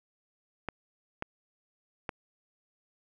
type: clicks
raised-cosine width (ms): 0.5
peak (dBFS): -18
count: 3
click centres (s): 0.687 / 1.224 / 2.092
effects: none